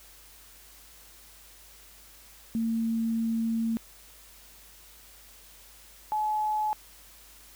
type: tone pair in turn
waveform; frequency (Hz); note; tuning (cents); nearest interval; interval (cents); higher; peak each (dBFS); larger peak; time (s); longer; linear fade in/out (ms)
sine; 226.8 / 853.9; A#3 / G#5; -47 / +48; octave + major seventh; 2295; second; -25; neither; 2.55-3.77 / 6.12-6.73; first; 0
effects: added 50 Hz sine -58 dBFS peak until 7.55 s + white hiss -53 dBFS RMS until 7.55 s